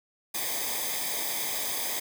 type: noise with comb filter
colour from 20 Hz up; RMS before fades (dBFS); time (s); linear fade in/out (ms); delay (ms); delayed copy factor
white; -31; 0.34-2; 10; 0.71; -0.8
effects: none

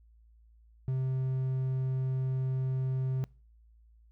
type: tone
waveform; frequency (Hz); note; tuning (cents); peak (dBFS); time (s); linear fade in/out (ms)
triangle; 130.81; C3; 0; -26; 0.88-3.24; 0
effects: noise-tail reverb RT60 0.4 s tail -25 dB re dry + added 56 Hz sine -57 dBFS peak until 4.11 s

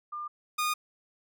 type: tone pair in turn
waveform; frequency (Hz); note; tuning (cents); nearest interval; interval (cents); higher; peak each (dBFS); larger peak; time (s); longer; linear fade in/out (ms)
sine / sawtooth; 1200 / 1226.6; D6 / D#6; +37 / -25; unison; 38; second; -34 / -23; second; 0.12-0.28 / 0.58-0.74; neither; 10
effects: none

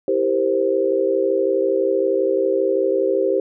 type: chord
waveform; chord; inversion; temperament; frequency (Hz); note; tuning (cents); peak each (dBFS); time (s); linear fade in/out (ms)
sine; C dominant seventh; first; just; 327 / 392.4 / 470.9 / 523.3; E4 / G4 / Bb4 / C5; -14 / +2 / +18 / 0; -25 / -19 / -25 / -20; 0.08-3.4; 2
effects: none

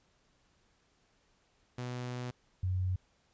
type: tone pair in turn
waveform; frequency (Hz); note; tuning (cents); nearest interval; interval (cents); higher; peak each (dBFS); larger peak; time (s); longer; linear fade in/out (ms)
sawtooth / sine; 123.9 / 92.26; B2 / F#2; +6 / -4; perfect fourth; 510; first; -33 / -29; second; 1.78-2.31 / 2.63-2.96; first; 5
effects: pink hiss -71 dBFS RMS until 3.33 s + resampled to 16000 Hz

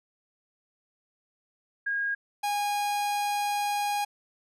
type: tone pair in turn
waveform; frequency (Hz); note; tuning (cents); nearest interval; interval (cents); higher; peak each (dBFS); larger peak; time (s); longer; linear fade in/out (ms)
sine / 45% pulse; 1631 / 820.9; G#6 / G#5; -32 / -20; octave; 1188; first; -26; neither; 1.86-2.15 / 2.43-4.05; second; 10
effects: resampled to 32000 Hz

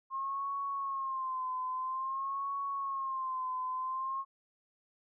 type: tone with vibrato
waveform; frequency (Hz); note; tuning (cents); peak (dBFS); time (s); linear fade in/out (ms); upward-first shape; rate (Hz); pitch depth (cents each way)
sine; 1066; C6; +32; -33; 0.1-4.25; 50; sine; 0.5; 74
effects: none

